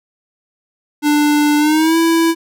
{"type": "tone with pitch glide", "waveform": "square", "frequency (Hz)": [295.9, 330.2], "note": ["D4", "E4"], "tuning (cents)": [13, 3], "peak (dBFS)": -11, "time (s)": [1.02, 2.35], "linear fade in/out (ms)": 50, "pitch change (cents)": 190, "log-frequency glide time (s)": [1.58, 1.97], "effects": []}